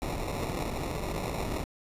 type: noise with sample-and-hold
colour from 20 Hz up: pink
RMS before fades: -33 dBFS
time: 0.02-1.64 s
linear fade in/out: 0 ms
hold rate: 1575 Hz
effects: resampled to 32000 Hz